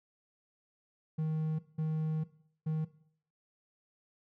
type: tone bursts at uneven times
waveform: triangle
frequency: 156.9 Hz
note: D#3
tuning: 15 cents sharp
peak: -28 dBFS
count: 3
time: 1.18-1.59 / 1.78-2.24 / 2.66-2.85 s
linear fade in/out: 10 ms
effects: noise-tail reverb RT60 0.6 s tail -17 dB re dry